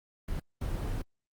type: noise bursts at uneven times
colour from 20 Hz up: brown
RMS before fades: -33 dBFS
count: 2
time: 0.28-0.4 / 0.61-1.02 s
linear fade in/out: 5 ms
effects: Opus 24 kbps